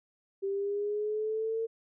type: linear sweep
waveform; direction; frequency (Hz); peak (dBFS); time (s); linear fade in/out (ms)
sine; up; 390 to 454.4; -29; 0.42-1.67; 20
effects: none